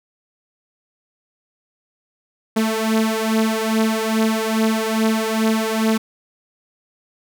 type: beating tone pair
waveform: sawtooth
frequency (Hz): 220 / 222.4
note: A3 / A3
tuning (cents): 0 / +19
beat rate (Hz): 2.4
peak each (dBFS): -15 / -17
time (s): 2.56-5.98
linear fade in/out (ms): 10
effects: none

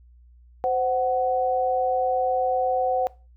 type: tone pair together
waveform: sine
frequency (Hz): 516.9 / 745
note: C5 / F#5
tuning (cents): -21 / +12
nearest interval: tritone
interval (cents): 633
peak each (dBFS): -24 / -22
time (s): 0.64-3.07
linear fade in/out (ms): 0
effects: noise-tail reverb RT60 0.3 s tail -20 dB re dry + added 60 Hz sine -49 dBFS peak until 3.36 s

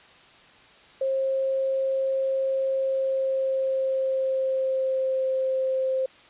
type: tone with pitch glide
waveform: sine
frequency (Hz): 534 to 525.1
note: C5 to C5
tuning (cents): +35 to +6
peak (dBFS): -22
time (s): 1.01-6.06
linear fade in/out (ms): 5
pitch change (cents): -29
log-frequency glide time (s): 2.77-5.37
effects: white hiss -52 dBFS RMS until 6.29 s + resampled to 8000 Hz

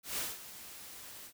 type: noise with ADSR envelope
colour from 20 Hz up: white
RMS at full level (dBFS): -35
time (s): 0.03-1.33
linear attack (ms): 150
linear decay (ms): 190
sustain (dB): -14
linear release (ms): 70
effects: none

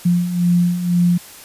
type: beating tone pair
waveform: sine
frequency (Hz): 173.9 / 175.9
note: F3 / F3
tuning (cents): -7 / +13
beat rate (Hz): 2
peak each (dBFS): -20 / -14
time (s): 0.05-1.18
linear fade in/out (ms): 10
effects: white hiss -39 dBFS RMS until 1.44 s + resampled to 32000 Hz

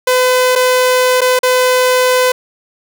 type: tone with dropouts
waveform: sawtooth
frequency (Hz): 506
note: B4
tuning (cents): +42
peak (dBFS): -5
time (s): 0.07-2.32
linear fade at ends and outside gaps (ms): 5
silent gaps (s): 0.554-0.558 / 1.208-1.215 / 1.391-1.431
effects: none

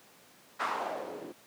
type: noise with low-pass filter sweep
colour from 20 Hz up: blue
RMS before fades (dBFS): -36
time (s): 0.59-1.33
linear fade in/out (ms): 20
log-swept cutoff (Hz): 1300 to 310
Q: 2.4
effects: pink hiss -58 dBFS RMS until 1.46 s + high-pass 200 Hz 12 dB/octave

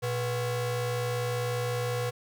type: ring-modulated tone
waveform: 45% pulse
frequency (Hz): 304.6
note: D#4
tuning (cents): -37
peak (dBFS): -25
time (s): 0.02-2.11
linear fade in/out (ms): 20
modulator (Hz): 185
effects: none

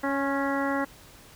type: harmonic tone with a mistuned harmonic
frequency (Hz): 277.2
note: C#4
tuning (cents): 0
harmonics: 1 / 2 / 3 / 4 / 5 / 6 / 7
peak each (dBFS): -28 / -31 / -33 / -34 / -35 / -36 / -36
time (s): 0.03-0.85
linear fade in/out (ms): 10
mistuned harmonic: 4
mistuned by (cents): -25
effects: pink hiss -51 dBFS RMS until 1.35 s

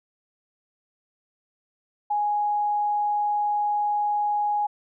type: tone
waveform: sine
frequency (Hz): 830.6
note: G#5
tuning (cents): 0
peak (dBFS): -21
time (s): 2.1-4.67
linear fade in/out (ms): 10
effects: none

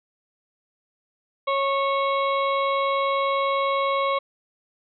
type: harmonic tone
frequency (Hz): 550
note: C#5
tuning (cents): -14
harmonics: 1 / 2 / 4 / 5 / 6 / 7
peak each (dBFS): -24 / -23 / -31 / -42 / -38 / -37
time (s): 1.47-4.19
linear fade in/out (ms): 10
effects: none

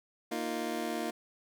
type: chord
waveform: 25% pulse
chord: Bb suspended fourth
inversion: none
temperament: just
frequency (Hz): 233.1 / 310.8 / 349.6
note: Bb3 / Eb4 / F4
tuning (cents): 0 / -2 / +2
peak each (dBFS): -34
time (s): 0.31-1.11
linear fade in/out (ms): 10
effects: none

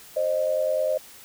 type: tone pair together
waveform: sine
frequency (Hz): 527 / 617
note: C5 / D#5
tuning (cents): +12 / -15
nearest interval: minor third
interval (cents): 273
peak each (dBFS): -25 / -23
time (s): 0.16-0.98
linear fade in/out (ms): 10
effects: white hiss -47 dBFS RMS until 1.24 s

